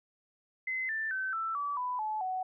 sine tone with pitch steps, 2049 / 1773.5 / 1535 / 1328.6 / 1150 / 995.3 / 861.5 / 745.7 Hz, C7 / A6 / G6 / E6 / D6 / B5 / A5 / F#5, -37 / +13 / -37 / +13 / -37 / +13 / -37 / +13 cents, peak -31 dBFS, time 0.67-2.43 s, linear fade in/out 5 ms, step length 220 ms, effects none

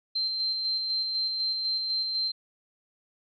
sine tone with tremolo, 4130 Hz, C8, 23 cents flat, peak -25 dBFS, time 0.15-2.32 s, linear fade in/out 10 ms, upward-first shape square, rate 4 Hz, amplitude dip 30%, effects none

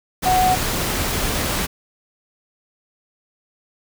sine tone in noise, 740 Hz, F#5, in tune, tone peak -14 dBFS, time 0.25-0.56 s, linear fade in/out 20 ms, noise pink, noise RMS -22 dBFS, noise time 0.22-1.67 s, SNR +5 dB, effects none

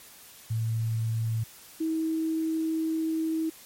sine tone pair in turn, 112.8 / 320.5 Hz, A2 / E4, +44 / -49 cents, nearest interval octave + tritone, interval 1807 cents, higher second, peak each -25 dBFS, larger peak neither, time 0.5-1.44 / 1.8-3.5 s, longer second, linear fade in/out 10 ms, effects white hiss -50 dBFS RMS until 3.65 s + MP3 64 kbps

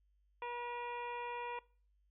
harmonic tone with a mistuned harmonic, 481.6 Hz, B4, 44 cents flat, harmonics 1 / 2 / 3 / 4 / 5 / 6 / 7, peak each -46 / -41 / -56 / -53 / -50 / -56 / -62 dBFS, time 0.42-1.59 s, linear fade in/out 2 ms, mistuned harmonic 6, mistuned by -77 cents, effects noise-tail reverb RT60 0.4 s tail -21 dB re dry + added 50 Hz sine -70 dBFS peak until 2.1 s

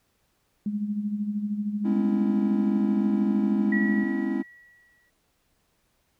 sine tone with tremolo, 207.7 Hz, G#3, in tune, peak -23 dBFS, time 0.66-4.04 s, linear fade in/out 2 ms, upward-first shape sine, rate 13 Hz, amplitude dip 60%
triangle chord, C# minor seventh, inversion second, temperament equal with one note detuned, 207.7 / 253.4 / 277.2 / 329.6 Hz, G#3 / B3 / C#4 / E4, 0 / +45 / 0 / 0 cents, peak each -28 dBFS, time 1.84-4.43 s, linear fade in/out 20 ms
sine tone with exponential decay, 1931 Hz, B6, 39 cents flat, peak -25 dBFS, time 3.72-5.1 s, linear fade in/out 5 ms, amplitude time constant 300 ms
effects pink hiss -70 dBFS RMS until 6.19 s

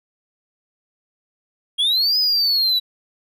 triangle linear two-way sweep, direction up then down, 3231 to 5060 to 3892 Hz, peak -14 dBFS, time 1.78-2.8 s, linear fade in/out 20 ms, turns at 2.18 s, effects none

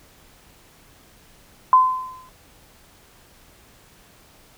sine tone with exponential decay, 1026 Hz, C6, 34 cents flat, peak -7 dBFS, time 1.73-2.29 s, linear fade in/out 1 ms, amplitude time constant 120 ms, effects pink hiss -52 dBFS RMS until 4.57 s

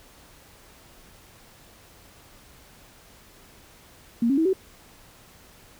sine tone with pitch steps, 233.4 / 274.4 / 322.5 / 379.2 Hz, A#3 / C#4 / E4 / F#4, +2 / -17 / -38 / +43 cents, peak -18 dBFS, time 4.22-4.532 s, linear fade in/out 5 ms, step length 78 ms, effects pink hiss -52 dBFS RMS until 5.79 s

